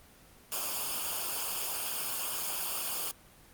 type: noise with comb filter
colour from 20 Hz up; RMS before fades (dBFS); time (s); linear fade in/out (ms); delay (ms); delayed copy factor
white; -34; 0.52-3.11; 0; 0.51; -0.8
effects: pink hiss -57 dBFS RMS until 3.53 s + Opus 24 kbps